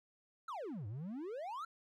triangle exponential two-way sweep, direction down then up, 1396.9 to 96.8 to 1396.9 Hz, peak -39 dBFS, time 0.48-1.65 s, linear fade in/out 5 ms, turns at 0.87 s, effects none

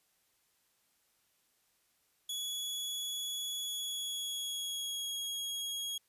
sawtooth tone with pitch glide, 3382 to 3303 Hz, G#7 to G#7, +31 to -10 cents, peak -33 dBFS, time 2.29-5.98 s, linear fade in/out 5 ms, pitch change -41 cents, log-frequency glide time 3.59-5.23 s, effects white hiss -74 dBFS RMS until 6.08 s + resampled to 32000 Hz

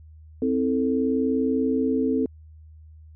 sine tone cluster, 261.6 / 321.9 / 441.9 Hz, C4 / E4 / A4, 0 / -41 / +7 cents, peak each -22 / -29 / -25 dBFS, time 0.42-2.26 s, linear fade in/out 2 ms, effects added 78 Hz sine -44 dBFS peak until 3.15 s

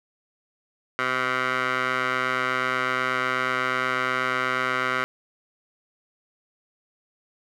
15% pulse tone with band-pass filter, 128.2 Hz, C3, 35 cents flat, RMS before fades -25 dBFS, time 0.99-5.04 s, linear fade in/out 0 ms, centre 1600 Hz, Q 2.6, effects none

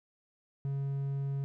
triangle tone, 138.4 Hz, C#3, 2 cents flat, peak -29 dBFS, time 0.65-1.44 s, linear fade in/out 0 ms, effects none

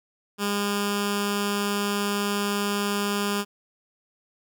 10% pulse tone with notch filter, 203.3 Hz, G#3, 37 cents flat, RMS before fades -26 dBFS, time 0.38-3.45 s, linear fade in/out 50 ms, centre 680 Hz, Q 1.1, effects none

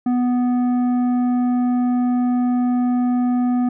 sine tone with tanh clipping, 246.9 Hz, B3, in tune, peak -17 dBFS, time 0.06-3.69 s, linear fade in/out 5 ms, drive 9 dB, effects none

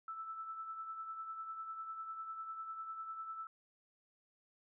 sine tone with tremolo, 1318.5 Hz, E6, in tune, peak -40 dBFS, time 0.08-3.47 s, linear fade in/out 2 ms, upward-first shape triangle, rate 10 Hz, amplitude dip 55%, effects none

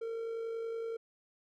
triangle tone with amplitude modulation, 456.1 Hz, A#4, 38 cents flat, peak -32 dBFS, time 0.01-0.97 s, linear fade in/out 10 ms, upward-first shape sine, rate 50.7 Hz, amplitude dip 35%, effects none

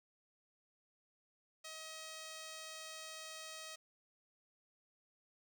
5% pulse tone, 634 Hz, D#5, 32 cents sharp, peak -36 dBFS, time 1.64-3.76 s, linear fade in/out 10 ms, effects none

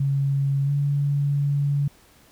sine tone with pitch glide, 138.59 to 142.49 Hz, C#3 to C#3, 0 to +48 cents, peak -19 dBFS, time 0-1.88 s, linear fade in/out 5 ms, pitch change +48 cents, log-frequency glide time 0.65-0.7 s, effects pink hiss -55 dBFS RMS until 2.31 s

